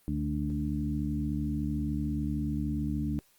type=harmonic tone with a mistuned harmonic; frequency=73.42 Hz; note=D2; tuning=in tune; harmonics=1 / 2 / 3 / 4; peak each=-34 / -34 / -34 / -34 dBFS; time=0.08-3.19 s; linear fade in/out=0 ms; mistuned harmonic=2; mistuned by=+37 cents; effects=white hiss -65 dBFS RMS until 3.38 s + Opus 32 kbps